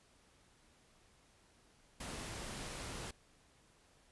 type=noise; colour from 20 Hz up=pink; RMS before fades=-45 dBFS; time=2-3.11 s; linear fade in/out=5 ms; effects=pink hiss -68 dBFS RMS until 4.11 s + resampled to 24000 Hz